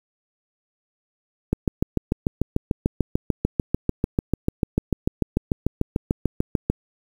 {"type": "click train", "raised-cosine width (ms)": 3, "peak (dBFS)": -6, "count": 36, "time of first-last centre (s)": [1.53, 6.7], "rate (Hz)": 6.77, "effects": ["7-bit"]}